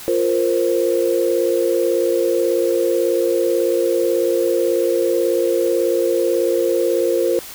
sine chord, F suspended fourth, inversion none, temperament just, 349.2 / 465.6 / 523.8 Hz, F4 / Bb4 / C5, 0 / -2 / +2 cents, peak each -19 dBFS, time 0.08-7.39 s, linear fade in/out 0 ms, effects white hiss -35 dBFS RMS until 7.54 s

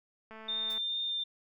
click train, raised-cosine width 0.5 ms, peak -34 dBFS, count 104, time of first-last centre 0.31-0.778 s, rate 220 Hz
sine tone with vibrato, 3610 Hz, A7, 44 cents sharp, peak -31 dBFS, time 0.48-1.24 s, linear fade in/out 10 ms, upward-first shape triangle, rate 2.4 Hz, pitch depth 12 cents each way
white noise with exponential decay, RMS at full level -47 dBFS, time 0.7-0.85 s, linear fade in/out 2 ms, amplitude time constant 32 ms
effects none

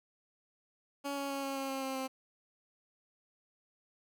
15% pulse tone with pitch steps, 281.1 / 278.5 / 276 / 273.4 / 270.9 / 268.4 / 265.9 / 263.5 Hz, C#4 / C#4 / C#4 / C#4 / C#4 / C4 / C4 / C4, +24 / +8 / -7 / -24 / -40 / +44 / +28 / +12 cents, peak -29 dBFS, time 1.04-2.08 s, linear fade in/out 20 ms, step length 130 ms, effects none

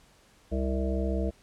harmonic tone with a mistuned harmonic, 65.41 Hz, C2, in tune, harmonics 1 / 3 / 5 / 7 / 9 / 10, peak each -28 / -33 / -35 / -36 / -38 / -38 dBFS, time 0.51-1.31 s, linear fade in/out 20 ms, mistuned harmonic 1, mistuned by +38 cents, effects pink hiss -60 dBFS RMS until 1.42 s + low-pass 10000 Hz 12 dB/octave

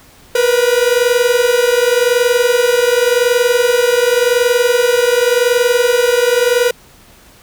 45% pulse tone pair together, 475.7 / 496.6 Hz, A#4 / B4, +35 / +9 cents, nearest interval minor second, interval 74 cents, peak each -13 / -13 dBFS, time 0.35-6.71 s, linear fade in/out 5 ms, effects pink hiss -44 dBFS RMS until 7.42 s

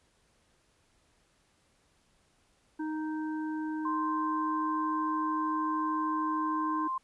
harmonic tone, 311.1 Hz, D#4, in tune, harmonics 1 / 3 / 5, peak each -32 / -42 / -46 dBFS, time 2.79-6.88 s, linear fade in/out 10 ms
sine tone, 1046.5 Hz, C6, in tune, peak -30 dBFS, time 3.85-6.98 s, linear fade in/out 5 ms
effects pink hiss -69 dBFS RMS until 7.03 s + resampled to 24000 Hz

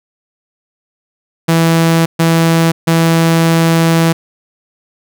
sawtooth tone bursts at uneven times, 164.81 Hz, E3, in tune, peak -4 dBFS, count 3, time 1.48-2.06 / 2.19-2.72 / 2.87-4.13 s, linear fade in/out 10 ms, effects none

